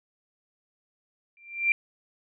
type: tone with exponential growth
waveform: sine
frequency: 2366 Hz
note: D7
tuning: 12 cents sharp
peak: -16 dBFS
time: 1.37-1.72 s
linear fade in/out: 1 ms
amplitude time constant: 75 ms
effects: none